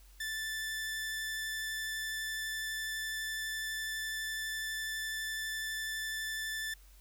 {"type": "tone with vibrato", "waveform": "sawtooth", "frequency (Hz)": 1760, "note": "A6", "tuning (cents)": 0, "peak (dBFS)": -32, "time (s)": [0.2, 6.74], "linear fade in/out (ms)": 5, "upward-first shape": "sine", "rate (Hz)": 12, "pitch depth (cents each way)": 8, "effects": ["added 47 Hz sine -55 dBFS peak until 7 s", "white hiss -64 dBFS RMS until 7 s"]}